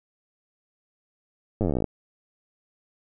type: slowing click train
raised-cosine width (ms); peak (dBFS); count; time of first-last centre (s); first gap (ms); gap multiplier
2; -12; 18; 1.61-1.843; 9; 1.05
effects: none